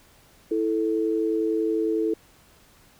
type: tone pair together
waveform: sine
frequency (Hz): 328.2 / 439.1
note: E4 / A4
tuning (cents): -8 / -4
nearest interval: perfect fourth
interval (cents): 504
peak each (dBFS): -24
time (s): 0.51-2.14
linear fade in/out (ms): 5
effects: pink hiss -56 dBFS RMS until 2.99 s